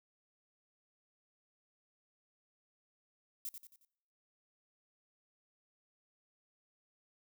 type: noise with echo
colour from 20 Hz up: violet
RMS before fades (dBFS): -41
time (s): 3.45-3.49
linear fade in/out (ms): 0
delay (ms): 90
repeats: 4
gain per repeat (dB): -7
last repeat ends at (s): 3.85
effects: noise-tail reverb RT60 0.8 s tail -24 dB re dry